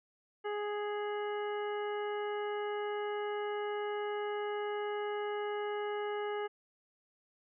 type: harmonic tone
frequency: 415.3 Hz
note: G#4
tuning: in tune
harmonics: 1 / 2 / 3 / 4 / 5 / 7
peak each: -35 / -41 / -45 / -47 / -49 / -52 dBFS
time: 0.44-6.48 s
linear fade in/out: 20 ms
effects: none